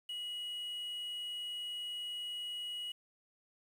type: tone with quantisation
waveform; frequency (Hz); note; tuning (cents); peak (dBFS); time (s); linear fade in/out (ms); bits
triangle; 2910; F#7; -29; -37; 0.09-2.92; 5; 10
effects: none